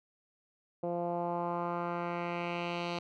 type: tone with low-pass filter sweep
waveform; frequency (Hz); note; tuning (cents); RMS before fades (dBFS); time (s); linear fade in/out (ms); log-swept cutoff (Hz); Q
10% pulse; 173.1; F3; -15; -35; 0.83-2.99; 5; 570 to 3900; 2.1
effects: none